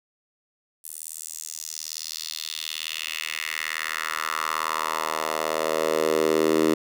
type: tone with high-pass filter sweep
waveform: 10% pulse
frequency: 78.9 Hz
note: D#2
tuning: 25 cents sharp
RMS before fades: -27 dBFS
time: 0.84-6.74 s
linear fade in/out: 5 ms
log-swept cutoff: 9900 to 320 Hz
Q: 2.5
effects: none